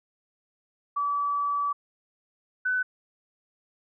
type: tone pair in turn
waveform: sine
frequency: 1150 / 1504.3 Hz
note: D6 / F#6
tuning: -37 / +28 cents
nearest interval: perfect fourth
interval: 465 cents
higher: second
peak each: -24 / -23 dBFS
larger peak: second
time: 0.96-1.73 / 2.65-2.83 s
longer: first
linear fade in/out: 10 ms
effects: none